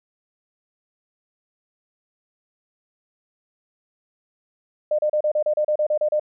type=tone bursts; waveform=sine; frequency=605 Hz; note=D#5; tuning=49 cents flat; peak=-17 dBFS; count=12; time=4.91-6.197 s; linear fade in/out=5 ms; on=77 ms; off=33 ms; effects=none